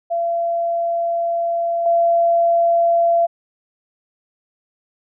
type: tone with level steps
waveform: sine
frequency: 680 Hz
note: F5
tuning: 46 cents flat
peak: -17 / -12 dBFS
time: 0.1-3.27 s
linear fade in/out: 20 ms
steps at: 1.86 s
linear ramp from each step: 2 ms
effects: none